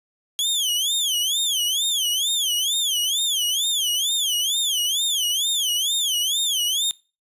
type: tone with vibrato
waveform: sawtooth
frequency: 3260 Hz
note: G#7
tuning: 33 cents flat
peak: -17 dBFS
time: 0.39-6.91 s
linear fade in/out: 0 ms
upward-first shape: sine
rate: 2.2 Hz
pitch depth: 210 cents each way
effects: noise-tail reverb RT60 0.3 s tail -20 dB re dry + resampled to 32000 Hz